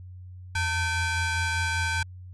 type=ring-modulated tone; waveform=30% pulse; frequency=811 Hz; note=G#5; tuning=41 cents flat; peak=-19 dBFS; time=0.55-2.03 s; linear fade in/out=5 ms; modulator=725 Hz; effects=added 91 Hz sine -40 dBFS peak until 2.33 s + resampled to 22050 Hz